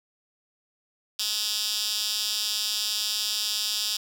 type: tone with high-pass filter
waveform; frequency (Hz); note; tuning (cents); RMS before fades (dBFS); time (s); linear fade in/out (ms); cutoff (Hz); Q
10% pulse; 211; G#3; +28; -28; 1.19-3.97; 5; 4200; 3.5
effects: none